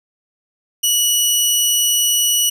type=tone; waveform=15% pulse; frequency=2935 Hz; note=F#7; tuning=15 cents flat; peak=-6 dBFS; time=0.83-2.5 s; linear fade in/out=10 ms; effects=none